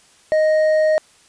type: tone with hard clipping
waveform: triangle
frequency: 622.3 Hz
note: D#5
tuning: in tune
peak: -14 dBFS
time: 0.32-0.98 s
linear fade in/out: 0 ms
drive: 8 dB
effects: white hiss -52 dBFS RMS until 1.28 s + resampled to 22050 Hz